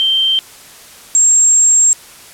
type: tone pair in turn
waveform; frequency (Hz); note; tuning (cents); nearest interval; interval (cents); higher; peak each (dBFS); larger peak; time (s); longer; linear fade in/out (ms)
sine; 3136 / 7485; G7 / A#8; 0 / +6; octave + minor third; 1506; second; -10 / -6; second; 0-0.39 / 1.15-1.93; second; 0
effects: white hiss -38 dBFS RMS until 2.33 s + low-pass 12000 Hz 12 dB/octave